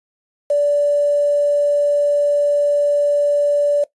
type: tone with quantisation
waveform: sine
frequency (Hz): 580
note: D5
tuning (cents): -22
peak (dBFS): -12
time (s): 0.5-3.84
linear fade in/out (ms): 5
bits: 6
effects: noise-tail reverb RT60 0.1 s tail -17 dB re dry + resampled to 24000 Hz